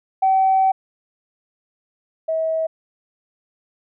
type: tone pair in turn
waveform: sine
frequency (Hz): 765 / 643.3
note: G5 / E5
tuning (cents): -42 / -42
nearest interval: minor third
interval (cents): 300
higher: first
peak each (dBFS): -12 / -18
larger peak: first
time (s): 0.22-0.72 / 2.28-2.67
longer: first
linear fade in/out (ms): 10
effects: tanh soft clip ceiling -8 dBFS